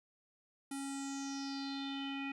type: tone with low-pass filter sweep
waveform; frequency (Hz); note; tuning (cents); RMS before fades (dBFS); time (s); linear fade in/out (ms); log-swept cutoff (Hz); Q
square; 275.1; C#4; -13; -41; 0.71-2.32; 5; 10000 to 2400; 5.8
effects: none